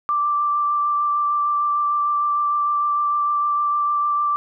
sine tone with vibrato, 1174.7 Hz, D6, in tune, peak -17 dBFS, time 0.09-4.36 s, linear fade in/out 0 ms, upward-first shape triangle, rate 6.6 Hz, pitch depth 13 cents each way, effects none

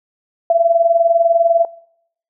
sine tone with tremolo, 673 Hz, E5, 36 cents sharp, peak -7 dBFS, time 0.5-1.65 s, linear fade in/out 2 ms, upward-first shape sine, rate 20 Hz, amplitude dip 80%, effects noise-tail reverb RT60 0.7 s tail -21 dB re dry

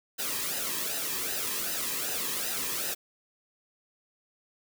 white noise with flanger, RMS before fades -32 dBFS, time 0.18-2.95 s, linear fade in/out 20 ms, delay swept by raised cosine 0.89 to 1.42 ms, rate 2.6 Hz, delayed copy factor -0.65, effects none

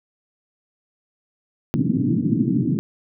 white band-pass noise, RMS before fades -20 dBFS, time 1.74-2.79 s, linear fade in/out 0 ms, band 120 to 300 Hz, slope 48 dB/octave, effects none

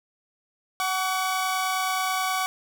sawtooth tone pair together, 748 / 1136.7 Hz, F#5 / C#6, +19 / +43 cents, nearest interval perfect fifth, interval 724 cents, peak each -23 dBFS, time 0.8-2.46 s, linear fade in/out 0 ms, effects none

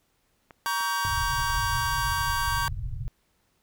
clicks, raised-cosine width 0.5 ms, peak -30 dBFS, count 5, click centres 0.508 / 0.807 / 1.397 / 1.5 / 1.553 s
45% pulse chord, G diminished, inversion first, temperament just, 940.8 / 1128.9 / 1568 Hz, Bb5 / Db6 / G6, +16 / +31 / 0 cents, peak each -30 dBFS, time 0.66-2.68 s, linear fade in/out 0 ms
pink low-pass noise, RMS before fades -32 dBFS, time 1.05-3.08 s, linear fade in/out 0 ms, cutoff 140 Hz, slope 96 dB/octave
effects pink hiss -70 dBFS RMS until 3.62 s

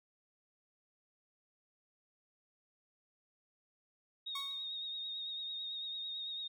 sine tone with vibrato, 3729 Hz, A#7, in tune, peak -39 dBFS, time 4.26-6.48 s, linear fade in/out 10 ms, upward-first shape triangle, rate 9 Hz, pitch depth 37 cents each way
sawtooth tone with exponential decay, 1108.7 Hz, C#6, in tune, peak -36 dBFS, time 4.35-4.71 s, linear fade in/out 5 ms, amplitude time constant 78 ms
effects none

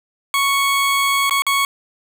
20% pulse tone with dropouts, 1108.7 Hz, C#6, in tune, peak -10 dBFS, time 0.34-1.65 s, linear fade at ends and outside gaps 1 ms, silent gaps 1.296-1.309 / 1.421-1.466 s, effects none

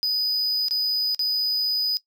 triangle tone with dropouts, 4978 Hz, D#8, in tune, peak -19 dBFS, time 0.03-1.97 s, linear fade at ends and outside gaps 0 ms, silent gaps 0.684-0.709 / 1.147-1.193 s, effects noise-tail reverb RT60 0.1 s tail -19 dB re dry

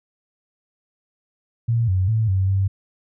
sine tone with pitch steps, 116.3 / 93.2 / 110.9 / 95.1 / 96.9 Hz, A#2 / F#2 / A2 / F#2 / G2, -4 / +13 / +14 / +48 / -20 cents, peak -16 dBFS, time 1.68-2.68 s, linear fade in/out 10 ms, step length 200 ms, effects none

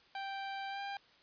sawtooth tone with pitch glide, 784 to 797.2 Hz, G5 to G5, 0 to +29 cents, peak -35 dBFS, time 0.15-0.97 s, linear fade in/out 2 ms, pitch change +29 cents, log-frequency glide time 0.69-0.8 s, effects white hiss -64 dBFS RMS until 1.22 s + resampled to 11025 Hz

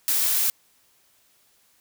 blue noise, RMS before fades -22 dBFS, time 0.08-0.5 s, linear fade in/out 0 ms, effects white hiss -62 dBFS RMS until 1.8 s

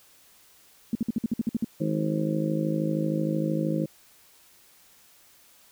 sine tone bursts, 227.6 Hz, A#3, 41 cents flat, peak -21 dBFS, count 10, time 0.93-1.645 s, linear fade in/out 2 ms, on 22 ms, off 55 ms
harmonic tone, 53 Hz, G#1, 36 cents sharp, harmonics 3 / 4 / 5 / 6 / 7 / 8 / 9 / 10, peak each -28 / -30 / -40 / -29 / -39 / -42 / -42 / -33 dBFS, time 1.8-3.86 s, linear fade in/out 10 ms
effects white hiss -57 dBFS RMS until 5.71 s

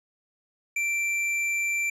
triangle tone with tanh clipping, 2349 Hz, D7, in tune, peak -26 dBFS, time 0.76-1.9 s, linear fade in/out 5 ms, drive 16 dB, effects low-pass 11000 Hz 12 dB/octave

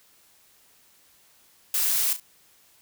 blue noise with echo, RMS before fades -24 dBFS, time 1.74-2.13 s, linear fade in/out 2 ms, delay 35 ms, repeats 2, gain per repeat -10 dB, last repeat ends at 2.2 s, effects white hiss -59 dBFS RMS until 2.81 s

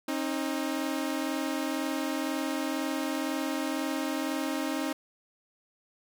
sawtooth tone pair together, 269.1 / 311.1 Hz, C4 / D#4, +49 / 0 cents, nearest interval minor third, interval 251 cents, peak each -28 dBFS, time 0.08-4.93 s, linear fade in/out 5 ms, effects none

